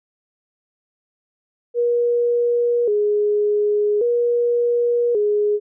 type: tone with vibrato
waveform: sine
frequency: 446.2 Hz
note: A4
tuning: 24 cents sharp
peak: -15 dBFS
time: 1.74-5.6 s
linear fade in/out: 50 ms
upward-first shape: square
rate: 0.44 Hz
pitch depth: 120 cents each way
effects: none